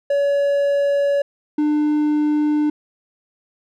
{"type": "tone pair in turn", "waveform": "triangle", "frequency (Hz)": [566, 299.8], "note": ["C#5", "D4"], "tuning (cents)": [36, 36], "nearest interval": "major seventh", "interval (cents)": 1100, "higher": "first", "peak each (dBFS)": -13, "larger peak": "neither", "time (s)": [[0.1, 1.22], [1.58, 2.7]], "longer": "neither", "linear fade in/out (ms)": 5, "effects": []}